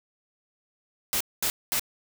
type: noise bursts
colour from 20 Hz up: white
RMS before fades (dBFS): -26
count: 3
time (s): 1.13-1.795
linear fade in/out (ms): 0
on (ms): 75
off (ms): 220
effects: none